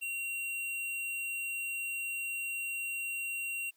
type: tone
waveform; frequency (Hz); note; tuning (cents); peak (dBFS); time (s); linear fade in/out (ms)
square; 2748; F7; -29; -35; 0.01-3.71; 20
effects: white hiss -72 dBFS RMS until 3.76 s + high-pass 200 Hz 12 dB/octave